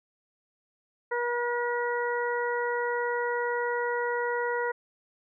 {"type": "harmonic tone", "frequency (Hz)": 480.7, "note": "B4", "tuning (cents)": -47, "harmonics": [1, 2, 3, 4], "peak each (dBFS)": [-29, -32, -34, -35], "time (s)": [1.11, 4.72], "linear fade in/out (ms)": 10, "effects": []}